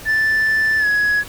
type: tone with pitch glide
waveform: sine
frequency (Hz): 1760 to 1677.6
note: A6 to G#6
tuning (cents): 0 to +17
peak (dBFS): -11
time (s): 0.05-1.24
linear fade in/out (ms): 50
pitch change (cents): -83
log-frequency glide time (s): 0.78-0.87
effects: tanh soft clip ceiling -13 dBFS + pink hiss -36 dBFS RMS until 1.28 s